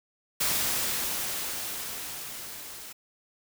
white noise with level ramp, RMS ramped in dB -26 to -43 dBFS, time 0.4-2.93 s, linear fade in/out 10 ms, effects none

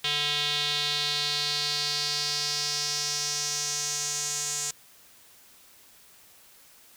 square tone with band-pass filter sweep, 146.83 Hz, D3, in tune, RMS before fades -29 dBFS, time 0.04-4.71 s, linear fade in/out 5 ms, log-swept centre 3400 to 7100 Hz, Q 3.6, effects white hiss -55 dBFS RMS until 6.96 s

